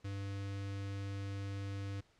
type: tone with notch filter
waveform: square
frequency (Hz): 99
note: G2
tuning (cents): +18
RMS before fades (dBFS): -41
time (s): 0.04-2.01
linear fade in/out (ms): 10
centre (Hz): 820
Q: 1.6
effects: pink hiss -70 dBFS RMS until 2.19 s + low-pass 6000 Hz 12 dB/octave